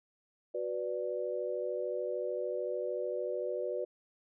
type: chord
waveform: sine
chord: B minor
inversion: second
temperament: equal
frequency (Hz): 370 / 493.9 / 587.3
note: F#4 / B4 / D5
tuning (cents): 0 / 0 / 0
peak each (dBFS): -38 / -36 / -37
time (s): 0.54-3.85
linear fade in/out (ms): 10
effects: none

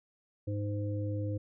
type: harmonic tone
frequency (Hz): 103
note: G#2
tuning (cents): -14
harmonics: 1 / 3 / 5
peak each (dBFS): -32 / -39 / -41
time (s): 0.47-1.38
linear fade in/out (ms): 10
effects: none

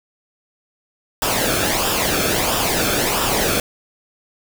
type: noise with flanger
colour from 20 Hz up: pink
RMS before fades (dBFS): -19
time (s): 1.22-3.6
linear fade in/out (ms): 2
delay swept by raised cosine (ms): 0.47 to 1.05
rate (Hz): 1.5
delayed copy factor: -0.6
effects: none

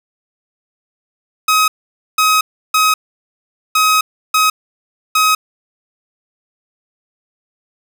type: tone bursts at uneven times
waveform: sawtooth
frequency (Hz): 1267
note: D#6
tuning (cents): +31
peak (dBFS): -6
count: 6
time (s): 1.48-1.68 / 2.18-2.41 / 2.74-2.94 / 3.75-4.01 / 4.34-4.5 / 5.15-5.35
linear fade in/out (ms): 5
effects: none

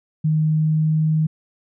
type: tone with pitch glide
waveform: sine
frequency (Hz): 155.56 to 156.64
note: D#3 to D#3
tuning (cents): 0 to +12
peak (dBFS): -15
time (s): 0.24-1.27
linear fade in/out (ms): 10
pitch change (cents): +12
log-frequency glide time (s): 0.47-1.13
effects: none

